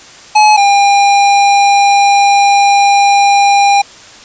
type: tone pair in turn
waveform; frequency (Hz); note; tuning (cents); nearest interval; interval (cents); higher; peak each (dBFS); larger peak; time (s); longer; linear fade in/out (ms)
square; 850 / 803.3; G#5 / G5; +40 / +42; minor second; 98; first; -4 / -6; first; 0.35-0.57 / 0.57-3.82; second; 10
effects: white hiss -35 dBFS RMS until 4.24 s + resampled to 16000 Hz